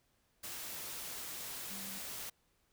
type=tone in noise; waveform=sine; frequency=195.2 Hz; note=G3; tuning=7 cents flat; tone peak=-50 dBFS; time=1.7-1.99 s; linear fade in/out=10 ms; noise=white; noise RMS=-44 dBFS; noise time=0.43-2.3 s; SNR=-9 dB; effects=pink hiss -75 dBFS RMS until 2.72 s